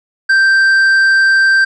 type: tone with tanh clipping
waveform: sine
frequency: 1568 Hz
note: G6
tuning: in tune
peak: -8 dBFS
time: 0.29-1.65 s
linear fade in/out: 10 ms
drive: 6 dB
effects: none

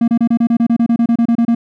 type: tone bursts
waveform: triangle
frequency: 233.1 Hz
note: A#3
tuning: in tune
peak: -7 dBFS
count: 16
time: 0.01-1.549 s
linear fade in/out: 5 ms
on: 69 ms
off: 29 ms
effects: none

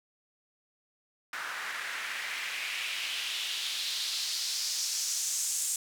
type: noise with band-pass filter sweep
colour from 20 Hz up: white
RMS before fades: -34 dBFS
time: 1.33-5.76 s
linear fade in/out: 2 ms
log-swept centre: 1400 to 7800 Hz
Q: 2.4
effects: none

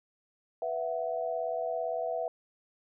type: chord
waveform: sine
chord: B suspended fourth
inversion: none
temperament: equal with one note detuned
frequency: 493.9 / 662.3 / 740 Hz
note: B4 / E5 / F#5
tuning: 0 / +8 / 0 cents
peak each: -36 / -32 / -37 dBFS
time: 0.62-2.28 s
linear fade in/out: 2 ms
effects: none

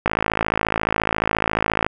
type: click train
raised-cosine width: 0.5 ms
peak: -3 dBFS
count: 99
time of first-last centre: 0.06-1.865 s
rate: 54.3 Hz
effects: none

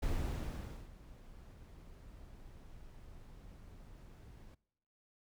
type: noise with ADSR envelope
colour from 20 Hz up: brown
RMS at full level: -34 dBFS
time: 0.02-4.55 s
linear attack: 12 ms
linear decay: 850 ms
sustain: -20 dB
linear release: 10 ms
effects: noise-tail reverb RT60 0.8 s tail -23 dB re dry

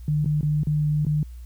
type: tone with dropouts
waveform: sine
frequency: 150.4 Hz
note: D3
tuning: 42 cents sharp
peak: -19 dBFS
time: 0.08-1.23 s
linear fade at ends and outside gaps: 2 ms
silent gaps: 0.246-0.258 / 0.41-0.43 / 0.634-0.67 / 1.05-1.066 s
effects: added 60 Hz sine -36 dBFS peak until 1.45 s + white hiss -60 dBFS RMS until 1.45 s

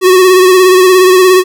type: tone with vibrato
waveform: square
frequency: 370 Hz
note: F#4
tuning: in tune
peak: -3 dBFS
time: 0.01-1.44 s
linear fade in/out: 50 ms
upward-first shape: sine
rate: 17 Hz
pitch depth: 37 cents each way
effects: none

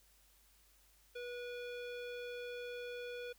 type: tone with low-pass filter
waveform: square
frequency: 486.9 Hz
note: B4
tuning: 25 cents flat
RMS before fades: -45 dBFS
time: 1.15-3.33 s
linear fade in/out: 10 ms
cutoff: 3200 Hz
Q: 1.9
effects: added 50 Hz sine -70 dBFS peak until 3.38 s + white hiss -69 dBFS RMS until 3.38 s

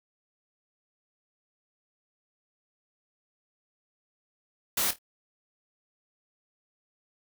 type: noise with echo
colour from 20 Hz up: white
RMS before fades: -27 dBFS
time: 4.77-4.91 s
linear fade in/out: 5 ms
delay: 26 ms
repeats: 3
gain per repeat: -12 dB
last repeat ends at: 4.988 s
effects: none

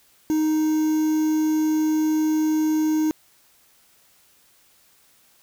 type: tone with quantisation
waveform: triangle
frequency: 311.1 Hz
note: D#4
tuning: in tune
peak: -16 dBFS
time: 0.3-3.11 s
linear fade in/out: 0 ms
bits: 6
effects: white hiss -58 dBFS RMS until 5.42 s

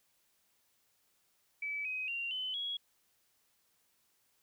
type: tone with pitch steps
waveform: sine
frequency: 2299 / 2522 / 2766 / 3034 / 3327 Hz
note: D7 / D#7 / F7 / F#7 / G#7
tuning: -37 / +23 / -17 / +43 / +2 cents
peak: -35 dBFS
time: 1.62-2.77 s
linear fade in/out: 5 ms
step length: 230 ms
effects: white hiss -74 dBFS RMS until 4.42 s

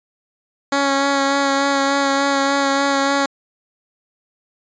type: tone with vibrato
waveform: 10% pulse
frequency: 277.2 Hz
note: C#4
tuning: in tune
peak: -7 dBFS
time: 0.72-3.26 s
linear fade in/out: 5 ms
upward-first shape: sine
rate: 3.4 Hz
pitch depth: 17 cents each way
effects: resampled to 16000 Hz

